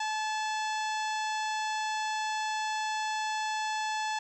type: harmonic tone with a mistuned harmonic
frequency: 863 Hz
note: A5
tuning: 34 cents flat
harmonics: 1 / 2 / 3 / 4 / 5 / 6 / 7 / 8 / 9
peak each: -31 / -37 / -41 / -43 / -45 / -47 / -48 / -49 / -50 dBFS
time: 0-4.19 s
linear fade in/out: 5 ms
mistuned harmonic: 3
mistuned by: +32 cents
effects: 11-bit